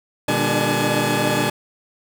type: tone cluster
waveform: 15% pulse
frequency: 120.8 / 151 / 202.3 / 294.8 / 848 Hz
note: B2 / D3 / G#3 / D4 / G#5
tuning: -38 / +48 / -45 / +7 / +36 cents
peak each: -18 dBFS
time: 0.28-1.5 s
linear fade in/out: 5 ms
effects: none